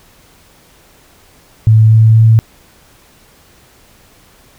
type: tone with pitch steps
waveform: sine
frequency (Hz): 110 / 110.96 / 111.92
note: A2 / A2 / A2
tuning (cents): 0 / +15 / +30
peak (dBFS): -3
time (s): 1.67-2.39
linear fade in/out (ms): 0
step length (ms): 240
effects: pink hiss -46 dBFS RMS until 4.58 s